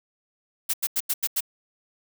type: noise bursts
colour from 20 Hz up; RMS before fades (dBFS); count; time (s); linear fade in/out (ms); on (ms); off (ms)
blue; -24; 6; 0.69-1.407; 10; 47; 87
effects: none